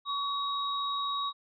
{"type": "tone pair together", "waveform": "sine", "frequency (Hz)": [1129, 3797], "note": ["C#6", "A#7"], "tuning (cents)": [31, 31], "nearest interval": "octave + major sixth", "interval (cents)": 2100, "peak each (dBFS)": [-31, -34], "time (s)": [0.05, 1.33], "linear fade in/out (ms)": 50, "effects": []}